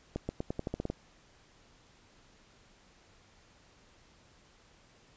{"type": "accelerating click train", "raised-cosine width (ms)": 2, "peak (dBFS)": -20, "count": 10, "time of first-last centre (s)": [0.16, 0.9], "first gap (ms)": 130, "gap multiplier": 0.88, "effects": ["pink hiss -62 dBFS RMS until 5.16 s", "resampled to 16000 Hz"]}